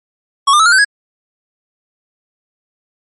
square tone with pitch steps, 1108.7 / 1202.1 / 1303.3 / 1413.1 / 1532.1 / 1661.2 Hz, C#6 / D6 / E6 / F6 / G6 / G#6, 0 / +40 / -20 / +20 / -40 / 0 cents, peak -7 dBFS, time 0.47-0.848 s, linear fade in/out 10 ms, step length 63 ms, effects MP3 48 kbps

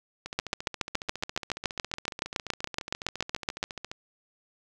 two click trains, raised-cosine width 0.2 ms, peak -9 / -19 dBFS, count 24 / 54, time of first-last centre 0.39-3.629 / 0.26-3.915 s, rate 7.1 / 14.5 Hz, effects none

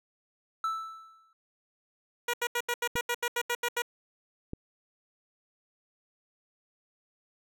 triangle tone with exponential decay, 1318.5 Hz, E6, in tune, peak -24 dBFS, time 0.64-1.33 s, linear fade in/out 2 ms, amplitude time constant 150 ms
10% pulse tone bursts, 479.8 Hz, A#4, 50 cents sharp, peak -19 dBFS, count 12, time 2.28-3.821 s, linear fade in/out 5 ms, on 56 ms, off 79 ms
clicks, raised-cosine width 3 ms, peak -23 dBFS, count 2, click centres 2.955 / 4.534 s
effects none

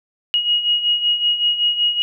sine beating tone pair, 2885 / 2890.3 Hz, F#7 / F#7, -44 / -41 cents, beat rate 5.3 Hz, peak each -22 / -16 dBFS, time 0.34-2.02 s, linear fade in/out 0 ms, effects none

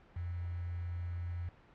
sine tone with quantisation, 87 Hz, F2, 6 cents flat, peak -36 dBFS, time 0.16-1.49 s, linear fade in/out 5 ms, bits 9, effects pink hiss -61 dBFS RMS until 1.74 s + low-pass 2000 Hz 12 dB/octave

